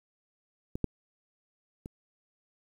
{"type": "clicks", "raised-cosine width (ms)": 3, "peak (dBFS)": [-21, -14, -27], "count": 3, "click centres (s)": [0.755, 0.843, 1.859], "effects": ["9-bit"]}